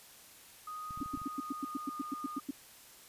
sine tone with pitch glide, 1244.5 to 1223.1 Hz, D#6 to D#6, 0 to -30 cents, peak -40 dBFS, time 0.67-2.4 s, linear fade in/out 5 ms, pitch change -30 cents, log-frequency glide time 1.17-1.97 s
clicks, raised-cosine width 5 ms, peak -36 dBFS, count 7, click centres 0.908 / 0.975 / 1.005 / 1.06 / 1.14 / 1.174 / 1.217 s
sine tone bursts, 277.2 Hz, C#4, in tune, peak -32 dBFS, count 13, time 1.01-2.509 s, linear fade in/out 5 ms, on 23 ms, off 100 ms
effects white hiss -56 dBFS RMS until 3.08 s + resampled to 32000 Hz

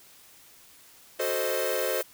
45% pulse chord, F# diminished seventh, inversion none, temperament equal, 370 / 440 / 523.3 / 622.3 Hz, F#4 / A4 / C5 / Eb5, 0 / 0 / 0 / 0 cents, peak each -35 / -33 / -30 / -33 dBFS, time 1.19-2.02 s, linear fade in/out 10 ms
violet noise, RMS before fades -35 dBFS, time 1.21-2.03 s, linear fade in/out 5 ms
effects white hiss -54 dBFS RMS until 2.13 s

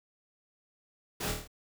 pink noise with echo, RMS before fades -35 dBFS, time 1.2-1.32 s, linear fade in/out 10 ms, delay 26 ms, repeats 6, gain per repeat -3 dB, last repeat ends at 1.476 s, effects none

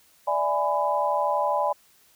sine chord, E dominant seventh, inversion third, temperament equal with one note detuned, 587.3 / 659.3 / 830.6 / 999.8 Hz, D5 / E5 / G#5 / B5, 0 / 0 / 0 / +21 cents, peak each -26 / -31 / -26 / -26 dBFS, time 0.27-1.73 s, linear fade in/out 10 ms, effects white hiss -59 dBFS RMS until 2.15 s

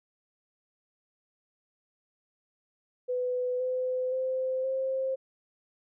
sine tone with pitch steps, 499.2 / 508.8 / 518.6 / 528.6 Hz, B4 / C5 / C5 / C5, +19 / -48 / -15 / +18 cents, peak -27 dBFS, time 3.08-5.16 s, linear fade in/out 20 ms, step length 520 ms, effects none

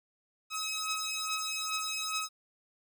10% pulse beating tone pair, 1277 / 1279.4 Hz, D#6 / D#6, +45 / +48 cents, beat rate 2.4 Hz, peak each -28 / -27 dBFS, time 0.5-2.29 s, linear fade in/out 50 ms, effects none

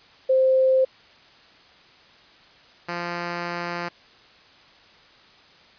sine / 5% pulse tone pair in turn, 523.3 / 173.42 Hz, C5 / F3, 0 / -12 cents, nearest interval octave + perfect fifth, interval 1912 cents, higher first, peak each -15 / -16 dBFS, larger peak first, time 0.29-0.85 / 2.88-3.89 s, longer second, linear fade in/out 10 ms, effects white hiss -52 dBFS RMS until 5.78 s + resampled to 11025 Hz

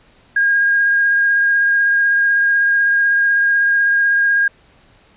sine tone with vibrato, 1625 Hz, G#6, 38 cents flat, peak -11 dBFS, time 0.36-4.48 s, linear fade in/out 5 ms, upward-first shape triangle, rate 16 Hz, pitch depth 13 cents each way, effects pink hiss -51 dBFS RMS until 5.16 s + resampled to 8000 Hz

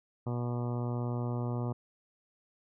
harmonic tone, 121.1 Hz, B2, 34 cents flat, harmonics 1 / 2 / 3 / 4 / 5 / 6 / 7 / 8 / 9 / 10, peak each -32 / -38 / -42 / -44 / -46 / -48 / -49 / -50 / -51 / -52 dBFS, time 0.26-1.73 s, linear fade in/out 10 ms, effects none

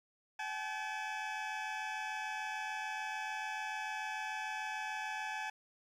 20% pulse tone pair together, 770 / 856.8 Hz, G5 / A5, -31 / -46 cents, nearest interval major second, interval 185 cents, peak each -38 / -34 dBFS, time 0.39-5.5 s, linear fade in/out 5 ms, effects low-pass 5000 Hz 12 dB/octave + 11-bit

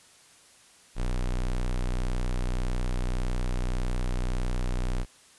square tone, 30.87 Hz, B0, in tune, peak -26 dBFS, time 0.95-5.06 s, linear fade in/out 50 ms, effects white hiss -56 dBFS RMS until 5.38 s + resampled to 24000 Hz

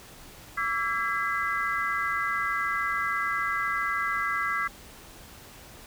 sine tone cluster, 1147 / 1339 / 1636 / 2020 Hz, D6 / E6 / G#6 / B6, -41 / +27 / -26 / +39 cents, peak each -31 dBFS, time 0.57-4.68 s, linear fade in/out 10 ms, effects pink hiss -48 dBFS RMS until 5.86 s

